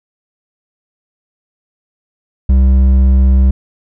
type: tone with hard clipping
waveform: sine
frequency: 65.41 Hz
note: C2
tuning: in tune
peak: -7 dBFS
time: 2.49-3.51 s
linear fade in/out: 5 ms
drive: 6 dB
effects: none